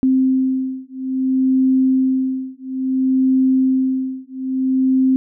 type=beating tone pair; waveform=sine; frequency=261.3 / 261.89 Hz; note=C4 / C4; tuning=-2 / +2 cents; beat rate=0.59 Hz; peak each=-17 dBFS; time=0.03-5.16 s; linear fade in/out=0 ms; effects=none